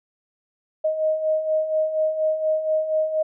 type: beating tone pair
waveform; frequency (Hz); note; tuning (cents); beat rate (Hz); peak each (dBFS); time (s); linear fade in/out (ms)
sine; 622.3 / 626.5; D#5 / D#5; 0 / +12; 4.2; -27 / -20; 0.84-3.23; 10
effects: none